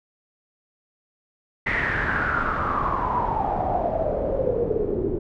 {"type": "noise with low-pass filter sweep", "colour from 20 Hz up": "pink", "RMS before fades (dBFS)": -24, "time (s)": [1.66, 5.19], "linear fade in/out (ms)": 10, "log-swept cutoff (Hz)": [2000, 360], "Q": 8.5, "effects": []}